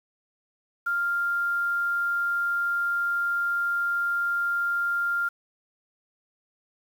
sine tone with quantisation, 1396.9 Hz, F6, in tune, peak -23 dBFS, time 0.86-5.29 s, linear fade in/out 10 ms, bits 8, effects none

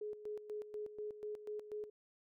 sine tone with tremolo, 421.8 Hz, G#4, 27 cents sharp, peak -40 dBFS, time 0.01-1.9 s, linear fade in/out 5 ms, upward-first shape square, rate 4.1 Hz, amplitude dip 70%, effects none

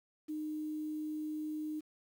sine tone with quantisation, 306.9 Hz, D#4, 24 cents flat, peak -36 dBFS, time 0.28-1.81 s, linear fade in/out 20 ms, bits 10, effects none

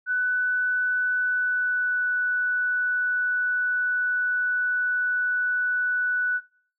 sine tone with pitch glide, 1493 to 1483.5 Hz, F#6 to F#6, +15 to +4 cents, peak -21 dBFS, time 0.06-6.41 s, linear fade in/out 50 ms, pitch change -11 cents, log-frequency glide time 1.18-2.08 s, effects noise-tail reverb RT60 0.6 s tail -25 dB re dry

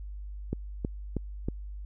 click train, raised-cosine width 3 ms, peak -17 dBFS, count 4, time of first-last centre 0.53-1.485 s, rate 3.14 Hz, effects added 50 Hz sine -37 dBFS peak until 1.85 s

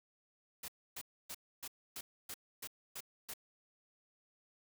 white noise bursts, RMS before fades -45 dBFS, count 9, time 0.63-3.338 s, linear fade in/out 5 ms, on 52 ms, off 280 ms, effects none

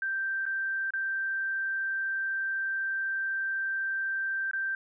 sine tone with dropouts, 1568 Hz, G6, in tune, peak -28 dBFS, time 0.02-4.75 s, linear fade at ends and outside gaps 2 ms, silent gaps 0.455-0.463 / 0.906-0.936 / 4.512-4.533 s, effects none

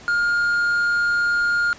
triangle tone with hard clipping, 1415 Hz, F6, 22 cents sharp, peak -18 dBFS, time 0.08-1.73 s, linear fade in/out 0 ms, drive 6 dB, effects pink hiss -43 dBFS RMS until 1.78 s + resampled to 16000 Hz

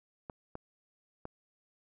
clicks, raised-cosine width 1 ms, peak -27 dBFS, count 3, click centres 0.298 / 0.554 / 1.254 s, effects none

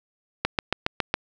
click train, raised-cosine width 0.3 ms, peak -5 dBFS, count 6, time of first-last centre 0.45-1.141 s, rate 7.24 Hz, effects none

